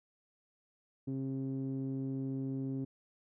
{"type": "tone with low-pass filter", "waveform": "sawtooth", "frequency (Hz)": 134.1, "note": "C3", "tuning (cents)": 43, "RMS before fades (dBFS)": -37, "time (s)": [1.07, 2.85], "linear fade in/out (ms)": 10, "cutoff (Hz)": 310, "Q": 4, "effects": []}